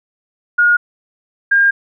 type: tone pair in turn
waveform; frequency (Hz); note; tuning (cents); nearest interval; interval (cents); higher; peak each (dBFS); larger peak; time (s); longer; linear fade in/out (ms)
sine; 1434 / 1609.6; F6 / G6; +45 / +45; major second; 200; second; -8; neither; 0.58-0.77 / 1.51-1.71; second; 10
effects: none